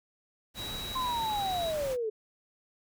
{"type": "noise", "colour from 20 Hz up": "pink", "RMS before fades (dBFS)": -41, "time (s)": [0.54, 1.97], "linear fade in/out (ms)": 50}
{"type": "tone", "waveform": "triangle", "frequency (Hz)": 3875, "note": "B7", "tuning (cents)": -34, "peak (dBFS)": -36, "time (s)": [0.55, 1.74], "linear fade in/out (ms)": 50}
{"type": "linear sweep", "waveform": "sine", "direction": "down", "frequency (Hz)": [1054, 420], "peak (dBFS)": -29, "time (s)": [0.95, 2.1], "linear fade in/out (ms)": 10}
{"effects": []}